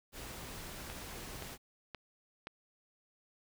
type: noise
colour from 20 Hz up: pink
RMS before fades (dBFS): -46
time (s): 0.12-1.58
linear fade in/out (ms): 50
type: click train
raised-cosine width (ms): 0.3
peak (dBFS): -27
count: 4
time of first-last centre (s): 0.9-2.471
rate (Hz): 1.91
effects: none